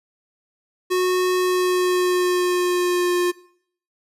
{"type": "tone with pitch glide", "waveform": "square", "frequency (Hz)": [366, 355], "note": ["F#4", "F4"], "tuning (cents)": [-19, 28], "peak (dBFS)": -18, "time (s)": [0.9, 3.32], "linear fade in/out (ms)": 20, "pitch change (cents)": -53, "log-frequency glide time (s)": [1.36, 3.16], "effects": ["noise-tail reverb RT60 0.6 s tail -20 dB re dry", "resampled to 32000 Hz"]}